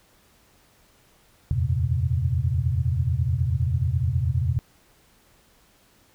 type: tone cluster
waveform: sine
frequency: 81.4 / 90.8 / 117.6 / 132.3 Hz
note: E2 / F#2 / A#2 / C3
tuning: -21 / -32 / +16 / +20 cents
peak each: -26 dBFS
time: 1.51-4.59 s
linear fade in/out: 0 ms
effects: pink hiss -59 dBFS RMS until 6.14 s